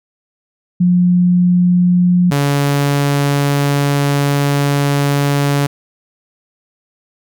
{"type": "tone pair in turn", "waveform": ["sine", "sawtooth"], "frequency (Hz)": [178.2, 142.17], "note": ["F3", "C#3"], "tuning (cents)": [35, 44], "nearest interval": "major third", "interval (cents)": 391, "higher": "first", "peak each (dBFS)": -8, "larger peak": "neither", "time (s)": [[0.8, 2.31], [2.31, 5.67]], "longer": "second", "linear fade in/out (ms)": 10, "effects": []}